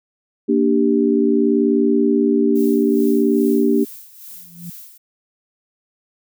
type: chord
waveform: sine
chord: G minor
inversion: first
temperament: equal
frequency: 233.1 / 293.7 / 392 Hz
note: Bb3 / D4 / G4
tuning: 0 / 0 / 0 cents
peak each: -17 dBFS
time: 0.48-3.85 s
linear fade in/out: 20 ms
type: noise with tremolo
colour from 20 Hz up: violet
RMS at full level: -36 dBFS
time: 2.55-4.98 s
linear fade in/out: 10 ms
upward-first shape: sine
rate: 2.4 Hz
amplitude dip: 65%
type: tone with exponential growth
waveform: sine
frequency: 172.8 Hz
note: F3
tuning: 18 cents flat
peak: -27 dBFS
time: 4.28-4.7 s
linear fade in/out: 5 ms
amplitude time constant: 91 ms
effects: none